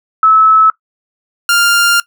sine / sawtooth tone pair in turn, 1300 / 1398.7 Hz, E6 / F6, -24 / +2 cents, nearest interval minor second, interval 126 cents, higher second, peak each -4 dBFS, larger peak neither, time 0.23-0.7 / 1.49-2 s, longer second, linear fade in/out 2 ms, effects noise-tail reverb RT60 0.1 s tail -19 dB re dry

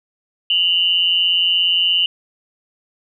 sine tone pair together, 2823 / 3000 Hz, F7 / F#7, +18 / +23 cents, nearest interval minor second, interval 105 cents, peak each -16 dBFS, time 0.5-2.06 s, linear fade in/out 2 ms, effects none

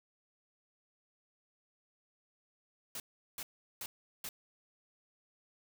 white noise bursts, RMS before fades -42 dBFS, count 4, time 2.95-4.29 s, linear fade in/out 2 ms, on 50 ms, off 380 ms, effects none

